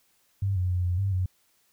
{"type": "tone with pitch steps", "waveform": "sine", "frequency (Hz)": [98.3, 91, 90.2, 89, 98.2, 92.1], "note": ["G2", "F#2", "F#2", "F2", "G2", "F#2"], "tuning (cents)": [5, -28, -44, 33, 4, -7], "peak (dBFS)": -23, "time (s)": [0.42, 1.26], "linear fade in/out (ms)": 5, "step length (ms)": 140, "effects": ["white hiss -67 dBFS RMS until 1.72 s"]}